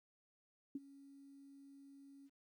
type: tone with ADSR envelope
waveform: sine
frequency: 277.2 Hz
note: C#4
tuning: in tune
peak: -38 dBFS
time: 0.75-2.3 s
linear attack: 4 ms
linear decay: 32 ms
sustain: -19 dB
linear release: 40 ms
effects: 13-bit